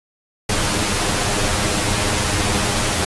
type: noise with comb filter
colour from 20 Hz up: pink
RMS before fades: -19 dBFS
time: 0.49-3.05 s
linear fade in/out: 5 ms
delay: 9.8 ms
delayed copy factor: +0.8
effects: resampled to 24000 Hz